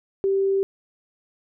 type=tone; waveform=sine; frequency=390 Hz; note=G4; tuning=9 cents flat; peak=-18 dBFS; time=0.24-0.63 s; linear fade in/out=0 ms; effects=none